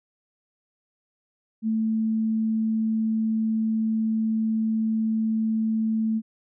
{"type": "tone", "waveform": "sine", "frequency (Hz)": 221, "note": "A3", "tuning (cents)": 8, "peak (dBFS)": -21, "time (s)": [1.62, 6.22], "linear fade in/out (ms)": 50, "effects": []}